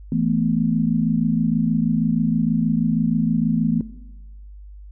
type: chord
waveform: sine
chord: E suspended fourth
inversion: none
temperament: equal with one note detuned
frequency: 164.81 / 220.6 / 246.9 Hz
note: E3 / A3 / B3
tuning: 0 / +5 / 0 cents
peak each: -22 dBFS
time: 0.12-3.81 s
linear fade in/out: 2 ms
effects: noise-tail reverb RT60 1.0 s tail -17 dB re dry + added 50 Hz sine -37 dBFS peak until 4.91 s